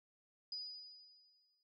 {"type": "tone with exponential decay", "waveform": "sine", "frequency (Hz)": 4944, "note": "D#8", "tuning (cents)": -12, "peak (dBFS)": -40, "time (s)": [0.52, 1.63], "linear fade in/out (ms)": 2, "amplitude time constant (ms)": 240, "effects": []}